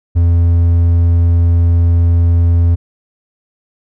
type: tone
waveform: triangle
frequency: 85.2 Hz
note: F2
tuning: 42 cents flat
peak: -5 dBFS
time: 0.15-2.76 s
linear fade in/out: 20 ms
effects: none